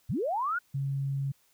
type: linear sweep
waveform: sine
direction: up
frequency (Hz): 78 to 1495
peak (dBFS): -27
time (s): 0.09-0.59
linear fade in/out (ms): 10
type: tone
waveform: sine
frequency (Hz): 137.8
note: C#3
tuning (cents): -10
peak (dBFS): -28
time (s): 0.74-1.32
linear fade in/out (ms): 10
effects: white hiss -67 dBFS RMS until 1.53 s